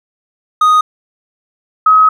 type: tone pair in turn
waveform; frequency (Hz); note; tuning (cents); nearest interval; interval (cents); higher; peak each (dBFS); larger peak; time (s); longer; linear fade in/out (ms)
triangle / sine; 1244.5 / 1272.1; D#6 / D#6; 0 / +38; unison; 38; second; -4; neither; 0.61-0.81 / 1.86-2.09; second; 5
effects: none